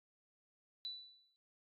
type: tone with exponential decay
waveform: sine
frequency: 3969 Hz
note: B7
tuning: 8 cents sharp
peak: -39 dBFS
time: 0.85-1.36 s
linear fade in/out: 0 ms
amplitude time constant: 110 ms
effects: AAC 32 kbps